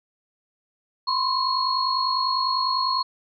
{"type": "tone cluster", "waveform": "sine", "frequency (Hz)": [1017, 1067, 4309], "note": ["C6", "C6", "C#8"], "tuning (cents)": [-50, 34, -50], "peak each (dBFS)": -25, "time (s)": [1.07, 3.03], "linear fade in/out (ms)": 10, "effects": []}